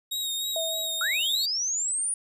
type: tone with vibrato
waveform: sawtooth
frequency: 3754 Hz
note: A#7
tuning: 11 cents sharp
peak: -25 dBFS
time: 0.11-1.46 s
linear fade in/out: 10 ms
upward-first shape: sine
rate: 3.3 Hz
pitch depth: 33 cents each way
type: tone with exponential decay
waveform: sine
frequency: 650 Hz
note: E5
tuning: 24 cents flat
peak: -27 dBFS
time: 0.56-1.53 s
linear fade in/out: 2 ms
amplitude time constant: 210 ms
type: linear sweep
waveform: sine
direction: up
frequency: 1318.5 to 9680 Hz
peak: -25 dBFS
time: 1.01-2.14 s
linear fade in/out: 2 ms
effects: none